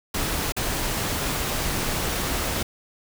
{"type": "noise with dropouts", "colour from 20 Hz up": "pink", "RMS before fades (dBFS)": -26, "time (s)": [0.14, 2.63], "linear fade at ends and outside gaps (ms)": 5, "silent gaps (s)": [0.522, 0.565], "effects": []}